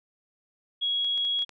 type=tone; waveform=sine; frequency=3320 Hz; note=G#7; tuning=1 cent flat; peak=-24 dBFS; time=0.81-1.45 s; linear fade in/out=20 ms
type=clicks; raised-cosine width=0.2 ms; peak=-29 dBFS; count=6; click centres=1.046 / 1.177 / 1.25 / 1.391 / 1.422 / 1.493 s
effects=none